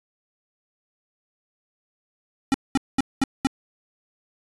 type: tone bursts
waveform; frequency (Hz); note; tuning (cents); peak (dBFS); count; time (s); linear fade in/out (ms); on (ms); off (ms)
square; 269.6; C#4; -48; -17; 5; 2.52-3.47; 0; 22; 210
effects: resampled to 24000 Hz